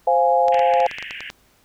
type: chord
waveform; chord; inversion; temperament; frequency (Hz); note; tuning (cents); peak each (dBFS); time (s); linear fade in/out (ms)
sine; F minor; second; equal; 523.3 / 698.5 / 830.6; C5 / F5 / Ab5; 0 / 0 / 0; -18; 0.07-0.87; 5
type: clicks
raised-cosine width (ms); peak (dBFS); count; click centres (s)
0.2; -14; 12; 0.483 / 0.544 / 0.593 / 0.738 / 0.803 / 0.863 / 0.913 / 0.985 / 1.026 / 1.109 / 1.206 / 1.301
type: band-pass noise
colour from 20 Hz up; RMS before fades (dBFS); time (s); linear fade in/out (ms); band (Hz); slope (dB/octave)
white; -34; 0.52-1.3; 2; 1600 to 3000; 96
effects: pink hiss -58 dBFS RMS until 1.64 s